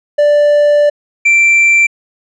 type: tone pair in turn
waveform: triangle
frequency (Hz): 587.3 / 2349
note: D5 / D7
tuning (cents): 0 / 0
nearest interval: 2 octaves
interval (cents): 2400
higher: second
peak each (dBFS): -4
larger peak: neither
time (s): 0.18-0.9 / 1.25-1.87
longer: first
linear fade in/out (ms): 10
effects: resampled to 22050 Hz